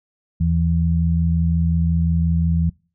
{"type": "tone pair together", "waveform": "sine", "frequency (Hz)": [80.7, 166.32], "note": ["E2", "E3"], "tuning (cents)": [-36, 16], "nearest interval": "octave + minor second", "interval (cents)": 1252, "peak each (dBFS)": -18, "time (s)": [0.4, 2.7], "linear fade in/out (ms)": 10, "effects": ["noise-tail reverb RT60 0.4 s tail -26 dB re dry"]}